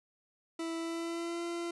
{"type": "tone with pitch glide", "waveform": "40% pulse", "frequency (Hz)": [329.6, 341.6], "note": ["E4", "F4"], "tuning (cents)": [0, -38], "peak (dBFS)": -34, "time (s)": [0.59, 1.71], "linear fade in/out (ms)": 5, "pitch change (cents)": 62, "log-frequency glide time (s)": [0.77, 1.43], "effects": ["resampled to 24000 Hz", "12-bit"]}